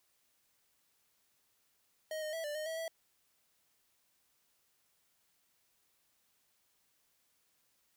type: tone with pitch steps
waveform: square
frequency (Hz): 626 / 615 / 654 / 591 / 616 / 647 / 655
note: D#5 / D#5 / E5 / D5 / D#5 / E5 / E5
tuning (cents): +10 / -20 / -14 / +11 / -17 / -32 / -11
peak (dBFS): -38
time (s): 2.11-2.88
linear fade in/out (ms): 2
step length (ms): 110
effects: white hiss -75 dBFS RMS until 7.96 s